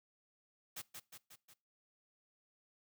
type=noise with echo; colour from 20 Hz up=white; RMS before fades=-45 dBFS; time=0.76-0.82 s; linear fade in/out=10 ms; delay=180 ms; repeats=4; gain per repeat=-4 dB; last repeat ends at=1.54 s; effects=noise-tail reverb RT60 0.3 s tail -22 dB re dry